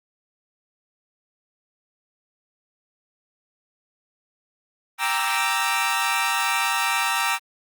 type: chord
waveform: 20% pulse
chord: E half-diminished seventh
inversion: first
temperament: equal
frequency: 784 / 932.3 / 1174.7 / 1318.5 Hz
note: G5 / Bb5 / D6 / E6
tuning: 0 / 0 / 0 / 0 cents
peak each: -23 / -20 / -23 / -21 dBFS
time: 4.98-7.39 s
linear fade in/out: 50 ms
effects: Opus 24 kbps